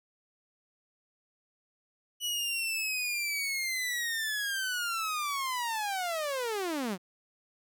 sawtooth linear sweep, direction down, 2956 to 169.6 Hz, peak -27 dBFS, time 2.2-6.98 s, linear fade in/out 50 ms, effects none

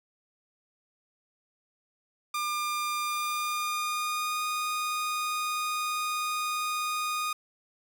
sawtooth tone with pitch glide, 1200 to 1232.3 Hz, D6 to D#6, +37 to -17 cents, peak -25 dBFS, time 2.34-7.33 s, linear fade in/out 5 ms, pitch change +46 cents, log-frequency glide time 3.06-4.45 s, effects 9-bit

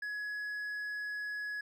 sine tone with hard clipping, 1683 Hz, G#6, 23 cents sharp, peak -37 dBFS, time 0.02-1.61 s, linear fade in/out 5 ms, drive 3 dB, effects none

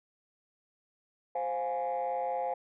sine chord, F minor, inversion second, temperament equal with one note detuned, 523.3 / 705.8 / 830.6 Hz, C5 / F5 / Ab5, 0 / +18 / 0 cents, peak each -33 dBFS, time 1.35-2.54 s, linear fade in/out 5 ms, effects tanh soft clip ceiling -25 dBFS

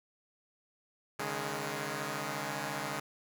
5% pulse chord, C# suspended second, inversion none, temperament equal with one note detuned, 138.59 / 153.07 / 207.7 Hz, C#3 / D#3 / G#3, 0 / -28 / 0 cents, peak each -28 dBFS, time 1.19-3 s, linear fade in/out 5 ms, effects none

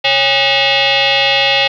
sine tone with frequency modulation, 130.4 Hz, C3, 5 cents flat, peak -9 dBFS, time 0.04-1.68 s, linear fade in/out 10 ms, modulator 682 Hz, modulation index 5.4, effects 8-bit

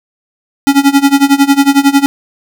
square tone with tremolo, 278.7 Hz, C#4, 9 cents sharp, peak -3 dBFS, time 0.67-2.06 s, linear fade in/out 0 ms, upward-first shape sine, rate 11 Hz, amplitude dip 90%, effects 7-bit

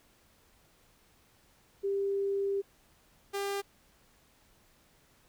sine / sawtooth tone pair in turn, 396 / 399 Hz, G4 / G4, +18 / +31 cents, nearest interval unison, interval 13 cents, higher second, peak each -28 dBFS, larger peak neither, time 1.83-2.62 / 3.33-3.62 s, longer first, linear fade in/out 20 ms, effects pink hiss -65 dBFS RMS until 5.28 s

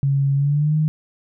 sine tone with pitch glide, 138.59 to 154.67 Hz, C#3 to D#3, 0 to -10 cents, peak -15 dBFS, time 0.03-0.88 s, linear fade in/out 0 ms, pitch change +190 cents, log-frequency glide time 0.35-0.77 s, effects none

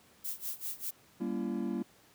violet noise with tremolo, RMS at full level -36 dBFS, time 0.24-0.91 s, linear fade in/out 10 ms, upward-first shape sine, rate 5.1 Hz, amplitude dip 90%
triangle chord, G diminished seventh, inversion none, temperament just, 196 / 235.2 / 282.2 / 338.7 Hz, G3 / Bb3 / Db4 / Fb4, 0 / +16 / +31 / +47 cents, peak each -35 / -34 / -38 / -36 dBFS, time 1.2-1.83 s, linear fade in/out 10 ms
effects pink hiss -62 dBFS RMS until 2.14 s + high-pass 100 Hz 12 dB/octave

